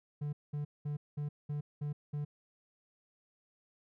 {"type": "tone bursts", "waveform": "triangle", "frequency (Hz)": 146.83, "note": "D3", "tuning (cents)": 0, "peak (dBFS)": -32, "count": 7, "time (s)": [0.21, 2.25], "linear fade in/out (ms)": 10, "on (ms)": 120, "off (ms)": 200, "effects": []}